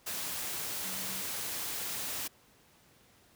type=tone in noise; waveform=sine; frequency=189.4 Hz; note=F#3; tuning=41 cents sharp; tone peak=-48 dBFS; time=0.84-1.22 s; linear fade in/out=10 ms; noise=white; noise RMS=-37 dBFS; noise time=0.06-2.28 s; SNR=-14 dB; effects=pink hiss -63 dBFS RMS until 3.35 s + high-pass 60 Hz 12 dB/octave